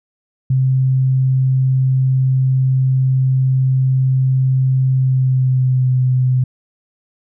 sine tone with pitch glide, 131.1 to 127.96 Hz, C3 to C3, +4 to -38 cents, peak -11 dBFS, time 0.5-6.44 s, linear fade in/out 5 ms, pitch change -42 cents, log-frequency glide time 4.92-5.96 s, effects none

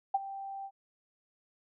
sine tone with ADSR envelope, 784 Hz, G5, in tune, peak -22 dBFS, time 0.14-0.71 s, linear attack 8 ms, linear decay 29 ms, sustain -16 dB, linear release 60 ms, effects none

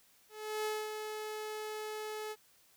sawtooth tone with ADSR envelope, 429 Hz, A4, 44 cents flat, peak -29 dBFS, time 0.29-2.36 s, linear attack 360 ms, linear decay 230 ms, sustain -6 dB, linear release 45 ms, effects white hiss -66 dBFS RMS until 2.76 s

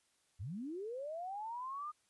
sine linear sweep, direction up, 75.3 to 1235 Hz, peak -40 dBFS, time 0.39-1.92 s, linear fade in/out 20 ms, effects white hiss -75 dBFS RMS until 2.09 s + resampled to 24000 Hz

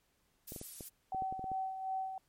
violet noise, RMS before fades -44 dBFS, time 0.47-0.89 s, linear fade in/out 10 ms
clicks, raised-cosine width 2 ms, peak -32 dBFS, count 10, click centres 0.521 / 0.562 / 0.614 / 0.808 / 1.147 / 1.222 / 1.325 / 1.394 / 1.442 / 1.517 s
sine tone with tremolo, 762 Hz, G5, 49 cents flat, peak -33 dBFS, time 1.12-2.18 s, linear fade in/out 2 ms, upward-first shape sine, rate 2.7 Hz, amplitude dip 55%
effects pink hiss -75 dBFS RMS until 2.28 s + MP3 64 kbps

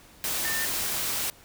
sine tone in noise, 1801 Hz, A6, 40 cents sharp, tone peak -30 dBFS, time 0.45-0.65 s, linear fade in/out 0 ms, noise white, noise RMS -29 dBFS, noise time 0.24-1.3 s, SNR -4 dB, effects pink hiss -53 dBFS RMS until 1.44 s

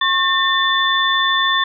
sine tone cluster, 1082 / 1803 / 3512 Hz, C#6 / A6 / A7, -42 / +42 / -4 cents, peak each -18 dBFS, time 0.01-1.64 s, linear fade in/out 5 ms, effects none

